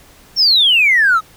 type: exponential sweep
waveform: triangle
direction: down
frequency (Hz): 5588 to 1244.5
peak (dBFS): -5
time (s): 0.36-1.21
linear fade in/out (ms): 50
effects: tanh soft clip ceiling -6 dBFS + pink hiss -45 dBFS RMS until 1.36 s